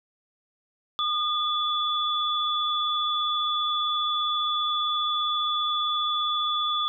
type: tone pair together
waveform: sine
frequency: 1219 / 3448 Hz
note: D#6 / A7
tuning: -36 / -36 cents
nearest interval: octave + tritone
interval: 1800 cents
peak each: -26 dBFS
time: 0.99-6.88 s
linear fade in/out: 0 ms
effects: none